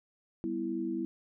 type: chord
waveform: sine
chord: E minor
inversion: first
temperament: equal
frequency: 196 / 246.9 / 329.6 Hz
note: G3 / B3 / E4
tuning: 0 / 0 / 0 cents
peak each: -39 / -37 / -33 dBFS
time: 0.44-1.05 s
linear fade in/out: 0 ms
effects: none